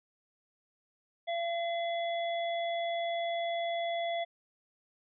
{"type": "harmonic tone", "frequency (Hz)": 680, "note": "F5", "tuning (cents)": -46, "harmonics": [1, 3, 5], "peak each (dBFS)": [-31, -41, -42], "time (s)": [1.27, 4.25], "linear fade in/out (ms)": 20, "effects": []}